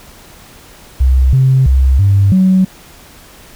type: tone with pitch steps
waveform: sine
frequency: 65 / 131.9 / 66 / 98.9 / 187.6 Hz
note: C2 / C3 / C2 / G2 / F#3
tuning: -11 / +14 / +16 / +16 / +24 cents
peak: -5 dBFS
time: 1-2.65 s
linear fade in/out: 10 ms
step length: 330 ms
effects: tanh soft clip ceiling -1 dBFS + pink hiss -39 dBFS RMS until 3.55 s